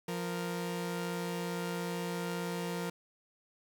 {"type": "tone pair together", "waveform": "sawtooth", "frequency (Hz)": [174.63, 466.2], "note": ["F3", "A#4"], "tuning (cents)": [0, 0], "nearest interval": "octave + perfect fourth", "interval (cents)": 1700, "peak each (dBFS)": [-32, -35], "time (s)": [0.08, 2.9], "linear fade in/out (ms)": 5, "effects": ["10-bit"]}